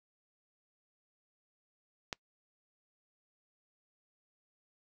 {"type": "click", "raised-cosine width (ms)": 0.2, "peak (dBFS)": -18, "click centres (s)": 2.128, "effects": ["noise-tail reverb RT60 0.1 s tail -25 dB re dry"]}